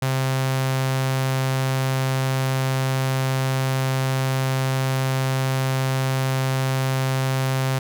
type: tone with notch filter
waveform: sawtooth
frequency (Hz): 132.4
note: C3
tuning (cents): +21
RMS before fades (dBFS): -22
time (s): 0.02-7.79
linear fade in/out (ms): 5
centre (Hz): 310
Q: 1.4
effects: none